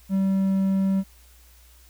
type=tone with hard clipping; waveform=triangle; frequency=192.8 Hz; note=G3; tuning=28 cents flat; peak=-20 dBFS; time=0.09-1.04 s; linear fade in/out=50 ms; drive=6 dB; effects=added 60 Hz sine -51 dBFS peak until 1.89 s + white hiss -56 dBFS RMS until 1.89 s